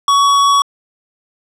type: tone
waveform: square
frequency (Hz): 1124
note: C#6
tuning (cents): +24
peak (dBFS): -9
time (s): 0.08-0.62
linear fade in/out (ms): 2
effects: low-pass 8000 Hz 12 dB/octave